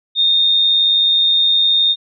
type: tone with amplitude modulation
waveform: sine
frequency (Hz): 3666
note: A#7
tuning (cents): -30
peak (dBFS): -9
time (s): 0.15-1.96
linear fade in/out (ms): 50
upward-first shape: sine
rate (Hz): 99.1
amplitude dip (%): 30
effects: none